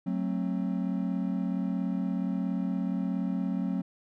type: chord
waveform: triangle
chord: F# diminished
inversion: none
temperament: just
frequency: 185 / 222 / 266.4 Hz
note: F#3 / A3 / C4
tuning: 0 / +16 / +31 cents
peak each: -28 / -32 / -31 dBFS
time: 0.06-3.82 s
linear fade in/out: 10 ms
effects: none